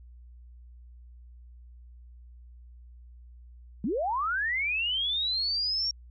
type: linear sweep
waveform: sine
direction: up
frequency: 176.5 to 5588 Hz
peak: -26 dBFS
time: 3.84-5.91 s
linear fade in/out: 2 ms
effects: added 60 Hz sine -47 dBFS peak until 6.1 s